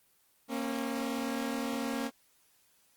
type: tone pair together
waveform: sawtooth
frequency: 233 / 272.1 Hz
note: A#3 / C#4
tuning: -1 / -32 cents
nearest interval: minor third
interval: 269 cents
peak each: -31 / -31 dBFS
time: 0.48-2.11 s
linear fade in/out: 50 ms
effects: white hiss -68 dBFS RMS until 2.96 s + Opus 24 kbps